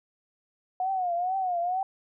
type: tone with vibrato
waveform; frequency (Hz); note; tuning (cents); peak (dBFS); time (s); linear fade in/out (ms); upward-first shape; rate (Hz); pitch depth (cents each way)
sine; 728; F#5; -28; -25; 0.8-1.83; 2; triangle; 2.2; 120
effects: none